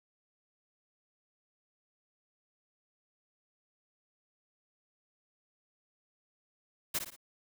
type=noise with echo; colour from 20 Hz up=white; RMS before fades=-32 dBFS; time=6.94-6.99 s; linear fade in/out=10 ms; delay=58 ms; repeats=3; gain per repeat=-7 dB; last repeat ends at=7.164 s; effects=none